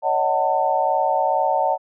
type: chord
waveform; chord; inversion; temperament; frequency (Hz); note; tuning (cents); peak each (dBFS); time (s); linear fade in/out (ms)
sine; D# half-diminished seventh; third; just; 560 / 622.3 / 746.7 / 896; C#5 / D#5 / F#5 / A5; +18 / 0 / +16 / +31; -24 / -24 / -21 / -21; 0.02-1.78; 50
effects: none